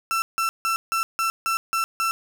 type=tone bursts; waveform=35% pulse; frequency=1339 Hz; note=E6; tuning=27 cents sharp; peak=-19 dBFS; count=8; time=0.11-2.11 s; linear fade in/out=0 ms; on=110 ms; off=160 ms; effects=none